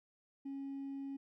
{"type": "tone with hard clipping", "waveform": "triangle", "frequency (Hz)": 274.7, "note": "C#4", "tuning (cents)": -16, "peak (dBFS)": -40, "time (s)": [0.45, 1.17], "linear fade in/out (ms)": 10, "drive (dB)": 2, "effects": []}